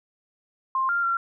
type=tone with pitch steps; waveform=sine; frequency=1056 / 1394 / 1370 Hz; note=C6 / F6 / F6; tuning=+16 / -4 / -34 cents; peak=-21 dBFS; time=0.75-1.17 s; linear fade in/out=2 ms; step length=140 ms; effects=none